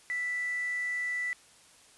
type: tone with quantisation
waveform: sine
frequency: 1975.5 Hz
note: B6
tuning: in tune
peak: -30 dBFS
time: 0.1-1.33 s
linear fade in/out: 0 ms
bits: 7
effects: white hiss -58 dBFS RMS until 1.97 s + resampled to 24000 Hz